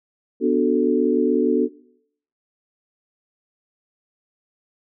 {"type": "chord", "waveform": "sine", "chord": "B minor seventh", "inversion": "none", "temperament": "equal", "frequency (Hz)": [246.9, 293.7, 370, 440], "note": ["B3", "D4", "F#4", "A4"], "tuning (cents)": [0, 0, 0, 0], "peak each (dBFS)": -21, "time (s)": [0.4, 1.69], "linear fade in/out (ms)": 50, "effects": ["noise-tail reverb RT60 0.7 s tail -21 dB re dry"]}